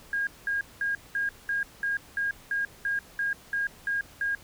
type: tone bursts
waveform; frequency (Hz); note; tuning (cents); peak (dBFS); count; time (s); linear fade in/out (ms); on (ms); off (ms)
sine; 1626; G#6; -37; -25; 13; 0.13-4.35; 2; 140; 200
effects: pink hiss -52 dBFS RMS until 4.43 s